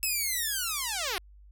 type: linear sweep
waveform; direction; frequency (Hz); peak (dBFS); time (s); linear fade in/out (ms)
5% pulse; down; 2626 to 341.5; -18; 0.03-1.18; 0
effects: added 50 Hz sine -50 dBFS peak until 1.51 s